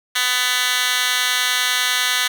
10% pulse tone with high-pass filter, 250 Hz, B3, 21 cents sharp, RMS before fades -19 dBFS, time 0.15-2.28 s, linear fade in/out 10 ms, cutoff 2300 Hz, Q 2.4, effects none

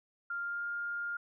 sine tone with pitch glide, 1396.9 to 1408.2 Hz, F6 to F6, 0 to +14 cents, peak -34 dBFS, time 0.3-1.17 s, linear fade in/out 5 ms, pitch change +14 cents, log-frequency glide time 0.4-0.66 s, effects none

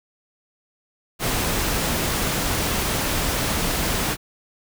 pink noise, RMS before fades -23 dBFS, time 1.19-4.17 s, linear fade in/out 50 ms, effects none

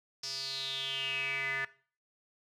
square tone with band-pass filter sweep, 135 Hz, C#3, 45 cents flat, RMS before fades -36 dBFS, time 0.23-1.65 s, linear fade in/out 5 ms, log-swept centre 5300 to 1800 Hz, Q 7.7, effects noise-tail reverb RT60 0.4 s tail -17 dB re dry

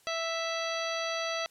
harmonic tone, 659.3 Hz, E5, in tune, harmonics 1 / 2 / 3 / 4 / 5 / 6 / 7 / 9, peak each -34 / -37 / -39 / -40 / -41 / -42 / -42 / -44 dBFS, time 0.07-1.46 s, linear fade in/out 0 ms, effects white hiss -63 dBFS RMS until 1.5 s + low-pass 12000 Hz 12 dB/octave

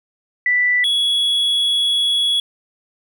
sine / triangle tone pair in turn, 1975.5 / 3364 Hz, B6 / G#7, 0 / +22 cents, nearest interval major sixth, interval 922 cents, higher second, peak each -13 dBFS, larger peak neither, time 0.46-0.84 / 0.84-2.4 s, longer second, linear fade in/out 2 ms, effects none

